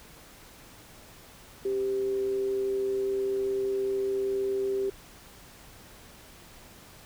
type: tone with amplitude modulation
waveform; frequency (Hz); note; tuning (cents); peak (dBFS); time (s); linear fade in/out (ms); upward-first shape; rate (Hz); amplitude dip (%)
sine; 392; G4; 0; -24; 1.65-4.9; 5; sine; 121; 35
effects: pink hiss -51 dBFS RMS until 7.05 s